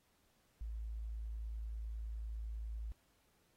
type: tone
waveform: sine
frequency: 55 Hz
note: A1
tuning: in tune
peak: -40 dBFS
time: 0.61-2.92 s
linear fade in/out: 0 ms
effects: pink hiss -75 dBFS RMS until 3.56 s + AAC 48 kbps